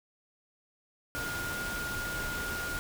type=tone in noise; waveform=sine; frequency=1423 Hz; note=F6; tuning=32 cents sharp; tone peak=-35 dBFS; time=1.15-2.79 s; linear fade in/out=0 ms; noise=pink; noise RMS=-38 dBFS; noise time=1.15-2.79 s; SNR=0 dB; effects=none